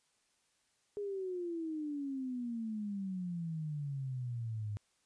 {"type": "exponential sweep", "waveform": "sine", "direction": "down", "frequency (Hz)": [415.3, 102.1], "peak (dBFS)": -36, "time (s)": [0.97, 4.77], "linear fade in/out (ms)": 0, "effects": ["white hiss -75 dBFS RMS until 5.05 s", "resampled to 22050 Hz"]}